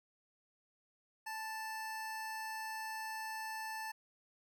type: tone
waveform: 25% pulse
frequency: 880 Hz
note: A5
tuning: in tune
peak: -37 dBFS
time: 1.26-3.92 s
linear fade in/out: 10 ms
effects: none